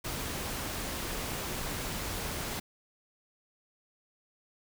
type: noise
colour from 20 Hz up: pink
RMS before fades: -36 dBFS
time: 0.04-2.6 s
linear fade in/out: 10 ms
effects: none